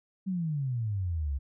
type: exponential sweep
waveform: sine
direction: down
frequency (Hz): 196 to 65.6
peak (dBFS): -28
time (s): 0.26-1.39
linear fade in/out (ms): 20
effects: none